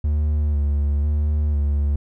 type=tone with vibrato; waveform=triangle; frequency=73.42 Hz; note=D2; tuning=in tune; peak=-15 dBFS; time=0.04-1.96 s; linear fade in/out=5 ms; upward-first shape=square; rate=1 Hz; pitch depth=32 cents each way; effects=none